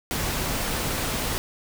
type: noise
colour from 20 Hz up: pink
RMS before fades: -27 dBFS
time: 0.11-1.38 s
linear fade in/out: 0 ms
effects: none